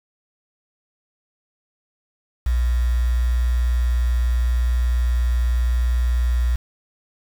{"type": "tone with quantisation", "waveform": "sine", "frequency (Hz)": 60.4, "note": "B1", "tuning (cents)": -38, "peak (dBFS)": -16, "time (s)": [2.46, 6.56], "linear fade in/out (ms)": 5, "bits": 6, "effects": []}